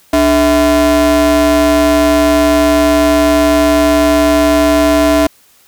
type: ring-modulated tone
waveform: square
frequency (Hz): 180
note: F#3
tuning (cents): -47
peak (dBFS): -5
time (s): 0.13-5.27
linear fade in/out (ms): 5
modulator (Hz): 474
effects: white hiss -48 dBFS RMS until 5.67 s